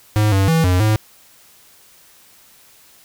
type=tone with pitch steps; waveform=square; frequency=106.3 / 97.1 / 163 / 90.7 / 108 Hz; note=G#2 / G2 / E3 / F#2 / A2; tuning=+41 / -16 / -19 / -34 / -32 cents; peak=-13 dBFS; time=0.16-0.96 s; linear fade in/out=0 ms; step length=160 ms; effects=white hiss -49 dBFS RMS until 3.04 s